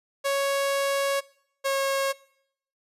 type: tone pair in turn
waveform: sawtooth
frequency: 554.4 / 545.5 Hz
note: C#5 / C#5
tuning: 0 / -28 cents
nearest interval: unison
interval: 28 cents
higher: first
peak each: -19 dBFS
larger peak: neither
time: 0.24-1.21 / 1.64-2.13 s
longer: first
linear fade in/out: 20 ms
effects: noise-tail reverb RT60 0.7 s tail -22 dB re dry + resampled to 32000 Hz